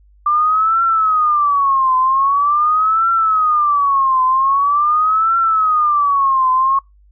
sine tone with vibrato, 1181 Hz, D6, 9 cents sharp, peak -11 dBFS, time 0.26-6.79 s, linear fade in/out 5 ms, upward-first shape triangle, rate 0.44 Hz, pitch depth 250 cents each way, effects noise-tail reverb RT60 0.2 s tail -26 dB re dry + added 50 Hz sine -46 dBFS peak until 7.11 s

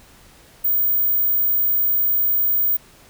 sine tone, 15070 Hz, A#9, 18 cents sharp, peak -14 dBFS, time 0.64-2.77 s, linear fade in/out 10 ms, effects tanh soft clip ceiling -12 dBFS + pink hiss -49 dBFS RMS until 3.09 s

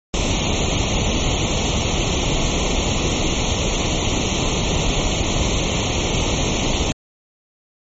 pink noise with comb filter, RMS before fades -19 dBFS, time 0.14-6.92 s, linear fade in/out 0 ms, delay 0.31 ms, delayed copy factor +0.9, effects MP3 32 kbps

